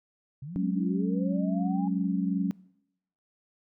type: linear sweep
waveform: sine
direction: up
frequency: 127.3 to 830.6 Hz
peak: -36 dBFS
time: 0.42-1.88 s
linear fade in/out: 5 ms
type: chord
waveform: sine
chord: F# suspended second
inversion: none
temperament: equal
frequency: 185 / 207.7 / 277.2 Hz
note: F#3 / G#3 / C#4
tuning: 0 / 0 / 0 cents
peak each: -27 / -31 / -31 dBFS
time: 0.56-2.51 s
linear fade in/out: 0 ms
effects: noise-tail reverb RT60 0.8 s tail -23 dB re dry